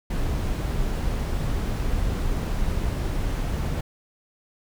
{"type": "noise", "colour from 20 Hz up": "brown", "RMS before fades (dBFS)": -25, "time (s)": [0.1, 3.81], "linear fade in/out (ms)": 5, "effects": []}